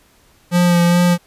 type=tone with vibrato; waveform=square; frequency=174.61 Hz; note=F3; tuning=in tune; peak=-11 dBFS; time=0.51-1.18 s; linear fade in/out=50 ms; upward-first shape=sine; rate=2.4 Hz; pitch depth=20 cents each way; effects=pink hiss -53 dBFS RMS until 1.26 s + resampled to 32000 Hz